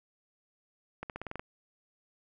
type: accelerating click train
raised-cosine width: 0.5 ms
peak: -23 dBFS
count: 8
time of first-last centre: 1.03-1.395 s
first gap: 68 ms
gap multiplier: 0.91
effects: none